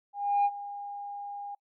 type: tone with ADSR envelope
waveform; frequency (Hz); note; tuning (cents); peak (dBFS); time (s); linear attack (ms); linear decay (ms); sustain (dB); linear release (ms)
sine; 811; G#5; -41; -19; 0.13-1.55; 320; 50; -17; 6
effects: noise-tail reverb RT60 0.1 s tail -26 dB re dry + tanh soft clip ceiling -19 dBFS